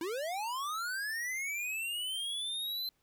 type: linear sweep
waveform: square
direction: up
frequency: 311.1 to 4100 Hz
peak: -35 dBFS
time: 0.01-2.89 s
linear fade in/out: 2 ms
effects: pink hiss -75 dBFS RMS until 3.02 s